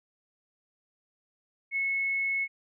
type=tone; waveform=sine; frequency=2192 Hz; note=C#7; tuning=20 cents flat; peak=-26 dBFS; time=1.71-2.48 s; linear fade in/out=50 ms; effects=none